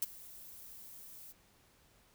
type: noise with ADSR envelope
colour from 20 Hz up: violet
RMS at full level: -30 dBFS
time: 0.02-1.33 s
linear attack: 5 ms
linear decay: 25 ms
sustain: -22 dB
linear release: 21 ms
effects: pink hiss -67 dBFS RMS until 2.14 s